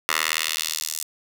10% pulse tone with high-pass filter sweep, 79.1 Hz, D#2, 29 cents sharp, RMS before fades -26 dBFS, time 0.09-1.03 s, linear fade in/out 0 ms, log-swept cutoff 1400 to 7100 Hz, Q 1.1, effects 7-bit

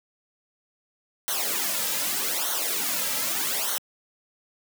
white noise with flanger, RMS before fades -27 dBFS, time 1.28-3.78 s, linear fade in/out 0 ms, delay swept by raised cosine 0.4 to 2.8 ms, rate 0.82 Hz, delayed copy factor -0.8, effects high-pass 200 Hz 12 dB/octave

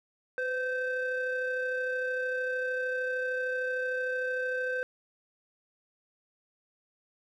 triangle ring-modulated tone, 523.3 Hz, C5, in tune, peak -24 dBFS, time 0.38-4.83 s, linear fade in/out 0 ms, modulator 1030 Hz, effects none

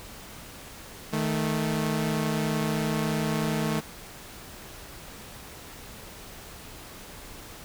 sawtooth tone pair together, 156.19 / 219.2 Hz, D#3 / A3, +7 / -6 cents, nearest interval tritone, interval 587 cents, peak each -24 dBFS, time 1.12-3.81 s, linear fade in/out 20 ms, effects pink hiss -44 dBFS RMS until 7.64 s

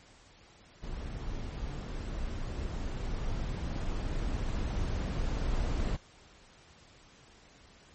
brown noise with level ramp, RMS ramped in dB -38 to -30 dBFS, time 0.82-5.97 s, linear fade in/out 20 ms, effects pink hiss -58 dBFS RMS until 7.94 s + MP3 32 kbps

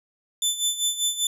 20% pulse tone with tremolo, 3520 Hz, A7, in tune, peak -14 dBFS, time 0.42-1.27 s, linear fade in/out 2 ms, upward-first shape sine, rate 5.1 Hz, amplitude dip 75%, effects none

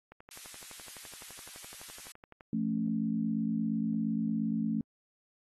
click train, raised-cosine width 0.5 ms, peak -34 dBFS, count 28, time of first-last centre 0.12-2.408 s, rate 11.8 Hz
white high-pass noise, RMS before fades -48 dBFS, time 0.31-2.12 s, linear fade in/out 2 ms, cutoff 1500 Hz, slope 12 dB/octave
sine chord, F augmented, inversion none, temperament equal with one note detuned, 171.32 / 220 / 277.2 Hz, F3 / A3 / C#4, -33 / 0 / 0 cents, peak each -36 / -30 / -36 dBFS, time 2.53-4.81 s, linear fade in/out 2 ms
effects AAC 32 kbps

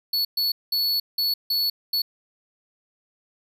square tone bursts at uneven times, 4418 Hz, C#8, 7 cents flat, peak -21 dBFS, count 6, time 0.13-0.25 / 0.37-0.52 / 0.72-1 / 1.18-1.34 / 1.5-1.7 / 1.93-2.02 s, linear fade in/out 5 ms, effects none

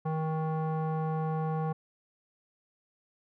square tone with low-pass filter, 158 Hz, D#3, 27 cents sharp, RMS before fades -31 dBFS, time 0.05-1.73 s, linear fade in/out 10 ms, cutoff 940 Hz, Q 2.6, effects none

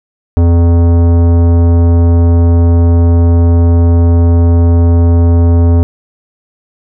sine tone with tanh clipping, 85 Hz, F2, 46 cents flat, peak -6 dBFS, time 0.37-5.83 s, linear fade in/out 0 ms, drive 16 dB, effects none

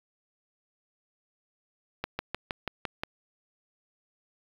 slowing click train, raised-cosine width 0.3 ms, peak -14 dBFS, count 7, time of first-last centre 2.04-3.035 s, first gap 150 ms, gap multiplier 1.04, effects low-pass 4000 Hz 12 dB/octave + 7-bit

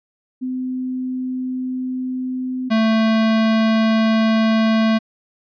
sine / square tone pair in turn, 255.8 / 221.7 Hz, C4 / A3, -39 / +13 cents, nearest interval major second, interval 248 cents, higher first, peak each -21 / -14 dBFS, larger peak second, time 0.41-2.7 / 2.7-4.99 s, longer neither, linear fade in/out 20 ms, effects resampled to 11025 Hz

